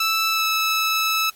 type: tone with pitch glide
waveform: 15% pulse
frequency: 1318.5 to 1306.4 Hz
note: E6 to E6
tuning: 0 to -16 cents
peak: -12 dBFS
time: 0-1.3 s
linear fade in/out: 5 ms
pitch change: -16 cents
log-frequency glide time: 0.3-0.46 s
effects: white hiss -52 dBFS RMS until 1.35 s + AAC 64 kbps